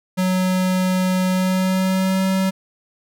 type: tone with pitch glide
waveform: square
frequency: 185 to 189.98 Hz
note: F#3 to F#3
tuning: 0 to +46 cents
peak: -17 dBFS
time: 0.17-2.51 s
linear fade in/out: 20 ms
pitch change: +46 cents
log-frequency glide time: 1.3-2.24 s
effects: none